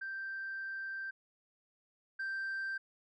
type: tone pair in turn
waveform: sine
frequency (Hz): 1568 / 1568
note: G6 / G6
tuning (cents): 0 / 0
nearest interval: unison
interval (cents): 0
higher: neither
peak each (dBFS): -37 / -33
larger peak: second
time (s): 0.01-1.11 / 2.19-2.78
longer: first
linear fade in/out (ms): 10
effects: tanh soft clip ceiling -34 dBFS